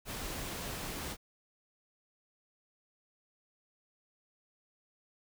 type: noise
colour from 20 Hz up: pink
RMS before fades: -40 dBFS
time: 0.05-1.17 s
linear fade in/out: 50 ms
effects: none